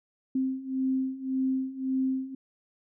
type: beating tone pair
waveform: sine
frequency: 261.6 / 263.4 Hz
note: C4 / C4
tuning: 0 / +12 cents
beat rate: 1.8 Hz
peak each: -31 / -28 dBFS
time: 0.35-2.35 s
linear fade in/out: 5 ms
effects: none